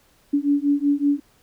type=beating tone pair; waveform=sine; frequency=283.7 / 289 Hz; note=C#4 / D4; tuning=+40 / -28 cents; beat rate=5.3 Hz; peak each=-20 dBFS; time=0.33-1.2 s; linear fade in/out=10 ms; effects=pink hiss -59 dBFS RMS until 1.42 s